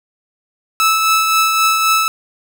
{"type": "tone with tremolo", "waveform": "sawtooth", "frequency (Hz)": 1309, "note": "E6", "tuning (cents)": -13, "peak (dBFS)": -6, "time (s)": [0.8, 2.08], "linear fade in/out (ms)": 0, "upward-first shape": "triangle", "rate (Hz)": 3.8, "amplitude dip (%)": 40, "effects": []}